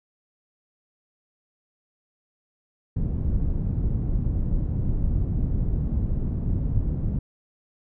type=low-pass noise; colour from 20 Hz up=pink; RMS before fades=-24 dBFS; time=2.96-7.19 s; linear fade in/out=5 ms; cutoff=160 Hz; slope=12 dB/octave; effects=none